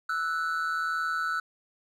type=tone pair together; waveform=triangle; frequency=1319 / 1480.5 Hz; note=E6 / F#6; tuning=+1 / +1 cents; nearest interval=major second; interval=200 cents; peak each=-28 dBFS; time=0.09-1.4 s; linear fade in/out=5 ms; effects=none